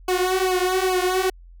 sawtooth tone with flanger, 370 Hz, F#4, in tune, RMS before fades -21 dBFS, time 0.08-1.3 s, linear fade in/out 5 ms, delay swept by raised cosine 0.53 to 5.03 ms, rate 2.4 Hz, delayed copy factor -0.95, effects added 43 Hz sine -42 dBFS peak until 1.6 s

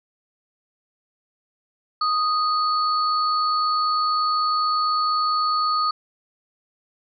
sine tone pair together, 1244.5 / 4432 Hz, D#6 / C#8, 0 / -1 cents, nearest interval octave + minor seventh, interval 2199 cents, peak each -19 / -27 dBFS, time 2.01-5.91 s, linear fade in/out 5 ms, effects none

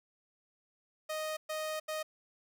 sawtooth tone bursts at uneven times, 622 Hz, D#5, 1 cent flat, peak -31 dBFS, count 3, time 1.09-1.37 / 1.49-1.8 / 1.88-2.03 s, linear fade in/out 10 ms, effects none

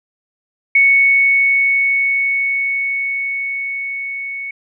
sine tone with level ramp, 2217 Hz, C#7, in tune, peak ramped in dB -7 to -23 dBFS, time 0.75-4.51 s, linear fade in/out 5 ms, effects none

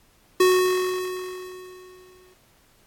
square tone with exponential decay, 368.1 Hz, F#4, 9 cents flat, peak -14 dBFS, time 0.4-2.34 s, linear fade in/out 5 ms, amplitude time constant 420 ms, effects pink hiss -59 dBFS RMS until 2.86 s + AAC 64 kbps

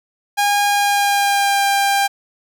sawtooth tone with pitch glide, 815 to 796.8 Hz, G#5 to G5, -33 to +28 cents, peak -10 dBFS, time 0.37-2.08 s, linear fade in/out 20 ms, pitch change -39 cents, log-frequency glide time 0.66-1.66 s, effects none

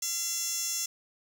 15% pulse tone with high-pass filter, 682 Hz, F5, 41 cents flat, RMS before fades -32 dBFS, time 0.02-0.86 s, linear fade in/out 5 ms, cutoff 5600 Hz, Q 2.7, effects 10-bit

